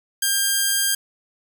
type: tone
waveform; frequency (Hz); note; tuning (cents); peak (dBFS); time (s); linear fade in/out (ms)
5% pulse; 1601; G6; +36; -7; 0.22-0.95; 5
effects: none

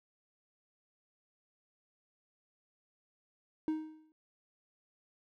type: tone with exponential decay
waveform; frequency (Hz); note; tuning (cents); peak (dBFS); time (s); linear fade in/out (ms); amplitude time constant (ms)
triangle; 312.6; D#4; +8; -26; 3.68-4.12; 1; 94
effects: none

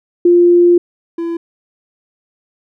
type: tone pair in turn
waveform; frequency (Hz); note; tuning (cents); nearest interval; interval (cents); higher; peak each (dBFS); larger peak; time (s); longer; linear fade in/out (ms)
sine / triangle; 349.2 / 336.4; F4 / E4; 0 / +35; minor second; 65; first; -5 / -15; first; 0.25-0.78 / 1.18-1.37; first; 5
effects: none

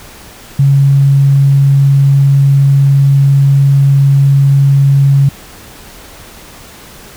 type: tone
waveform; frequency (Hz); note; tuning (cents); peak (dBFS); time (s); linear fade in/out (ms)
sine; 138.59; C#3; 0; -4; 0.59-5.29; 5
effects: pink hiss -34 dBFS RMS until 7.16 s

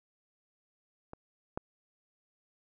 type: clicks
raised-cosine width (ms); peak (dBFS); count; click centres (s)
1; -29 / -20; 2; 1.134 / 1.575
effects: none

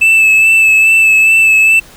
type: tone with vibrato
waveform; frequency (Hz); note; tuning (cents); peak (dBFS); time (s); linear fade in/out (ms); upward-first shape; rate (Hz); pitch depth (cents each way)
triangle; 2627; E7; -7; -3; 0.01-1.8; 10; sine; 2.4; 22
effects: pink hiss -38 dBFS RMS until 1.96 s

